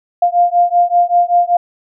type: beating tone pair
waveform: sine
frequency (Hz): 698.5 / 703.7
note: F5 / F5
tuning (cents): 0 / +13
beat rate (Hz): 5.2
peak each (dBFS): -12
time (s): 0.22-1.57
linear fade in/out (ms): 5
effects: none